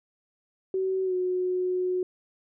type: tone with pitch glide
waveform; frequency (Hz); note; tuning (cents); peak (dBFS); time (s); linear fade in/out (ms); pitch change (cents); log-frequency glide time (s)
sine; 378.7 to 365.4; F#4 to F#4; +40 to -22; -24; 0.74-2.03; 2; -62; 1.04-1.14
effects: none